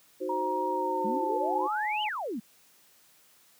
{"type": "chord", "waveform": "sine", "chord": "C diminished", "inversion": "first", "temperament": "equal", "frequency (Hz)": [311.1, 370, 523.3], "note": ["Eb4", "Gb4", "C5"], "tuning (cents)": [0, 0, 0], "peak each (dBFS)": [-37, -33, -34], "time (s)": [0.2, 1.68], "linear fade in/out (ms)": 20}
{"type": "tone with pitch glide", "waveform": "sine", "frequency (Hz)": [942, 849], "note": ["A#5", "G#5"], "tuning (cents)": [18, 38], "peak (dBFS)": -29, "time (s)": [0.29, 2.09], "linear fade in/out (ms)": 5, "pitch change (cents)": -180, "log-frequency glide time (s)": [0.7, 1.6]}
{"type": "exponential two-way sweep", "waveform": "sine", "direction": "up then down", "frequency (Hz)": [196, 3103, 196], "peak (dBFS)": -31, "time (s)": [1.04, 2.4], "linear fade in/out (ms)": 10, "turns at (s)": 2.03}
{"effects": ["white hiss -61 dBFS RMS until 3.59 s", "high-pass 100 Hz 12 dB/octave"]}